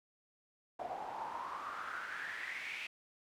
pink noise with band-pass filter sweep, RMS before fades -43 dBFS, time 0.79-2.87 s, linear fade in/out 5 ms, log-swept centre 680 to 2500 Hz, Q 6.1, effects none

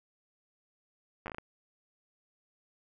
slowing click train, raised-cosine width 0.5 ms, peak -24 dBFS, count 7, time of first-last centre 1.26-1.384 s, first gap 9 ms, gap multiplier 1.33, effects none

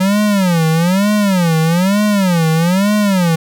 square tone with vibrato, 183.2 Hz, F#3, 17 cents flat, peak -11 dBFS, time 0-3.36 s, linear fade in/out 10 ms, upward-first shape sine, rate 1.1 Hz, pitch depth 240 cents each way, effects none

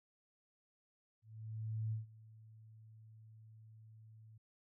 sine tone with ADSR envelope, 110 Hz, A2, in tune, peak -35 dBFS, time 1.22-4.38 s, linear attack 700 ms, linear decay 140 ms, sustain -21 dB, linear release 7 ms, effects none

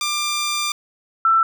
10% pulse / sine tone pair in turn, 1191 / 1334.2 Hz, D6 / E6, +24 / +20 cents, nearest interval major second, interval 196 cents, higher second, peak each -12 dBFS, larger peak neither, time 0.01-0.72 / 1.25-1.43 s, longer first, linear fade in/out 2 ms, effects none

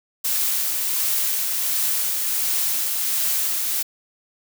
blue noise with tremolo, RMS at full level -21 dBFS, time 0.24-3.83 s, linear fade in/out 10 ms, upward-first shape triangle, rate 1.4 Hz, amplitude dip 30%, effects none

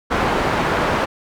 white low-pass noise, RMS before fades -19 dBFS, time 0.1-1.06 s, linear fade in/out 20 ms, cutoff 1200 Hz, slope 12 dB/octave, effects none

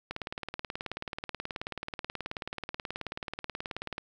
click train, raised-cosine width 0.3 ms, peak -19 dBFS, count 73, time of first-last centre 0.11-3.981 s, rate 18.6 Hz, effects 10-bit

